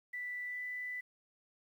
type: tone with pitch glide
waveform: sine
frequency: 1975.5 to 1989.2 Hz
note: B6 to B6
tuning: 0 to +12 cents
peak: -38 dBFS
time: 0.13-1.01 s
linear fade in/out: 10 ms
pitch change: +12 cents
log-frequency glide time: 0.45-0.62 s
effects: 11-bit